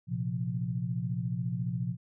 sine chord, Bb suspended second, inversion none, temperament equal, 116.54 / 130.81 / 174.61 Hz, Bb2 / C3 / F3, 0 / 0 / 0 cents, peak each -34 dBFS, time 0.07-1.97 s, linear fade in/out 50 ms, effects none

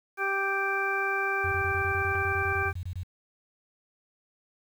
harmonic tone, 392 Hz, G4, in tune, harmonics 1 / 2 / 3 / 4 / 6, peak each -33 / -34 / -33 / -29 / -33 dBFS, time 0.17-2.73 s, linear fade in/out 50 ms
sine tone bursts, 89.6 Hz, F2, 45 cents sharp, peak -31 dBFS, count 16, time 1.44-3.034 s, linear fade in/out 5 ms, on 79 ms, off 22 ms
clicks, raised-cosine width 0.5 ms, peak -30 / -27 dBFS, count 2, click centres 2.144 / 2.155 s
effects 9-bit

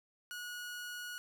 sawtooth tone, 1455 Hz, F#6, 29 cents flat, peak -38 dBFS, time 0.31-1.18 s, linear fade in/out 0 ms, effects none

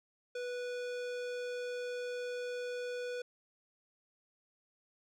sine tone with hard clipping, 491.7 Hz, B4, 8 cents flat, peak -39 dBFS, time 0.35-3.22 s, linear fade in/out 5 ms, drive 18 dB, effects none

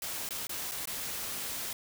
white noise with dropouts, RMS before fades -37 dBFS, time 0.02-1.73 s, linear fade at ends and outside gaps 2 ms, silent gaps 0.29-0.307 / 0.47-0.493 / 0.713-0.718 / 0.856-0.873 s, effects none

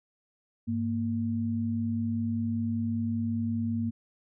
sine tone pair together, 101.35 / 231.3 Hz, G#2 / A#3, -42 / -13 cents, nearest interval octave + major second, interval 1429 cents, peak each -32 / -28 dBFS, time 0.67-3.91 s, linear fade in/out 20 ms, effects none

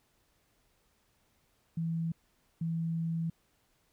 sine tone bursts at uneven times, 164.81 Hz, E3, in tune, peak -30 dBFS, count 2, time 1.77-2.12 / 2.61-3.3 s, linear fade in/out 5 ms, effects pink hiss -72 dBFS RMS until 3.92 s

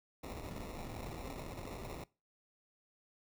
pink noise with sample-and-hold, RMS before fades -45 dBFS, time 0.23-2.04 s, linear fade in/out 5 ms, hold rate 1575 Hz, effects noise-tail reverb RT60 0.3 s tail -22 dB re dry

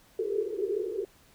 white band-pass noise, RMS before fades -31 dBFS, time 0.19-1.05 s, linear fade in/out 2 ms, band 370 to 440 Hz, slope 96 dB/octave, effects pink hiss -60 dBFS RMS until 1.34 s

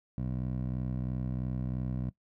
15% pulse tone with band-pass filter, 63 Hz, B1, 35 cents sharp, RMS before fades -34 dBFS, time 0.18-2.1 s, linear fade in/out 0 ms, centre 140 Hz, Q 0.94, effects noise-tail reverb RT60 0.1 s tail -18 dB re dry

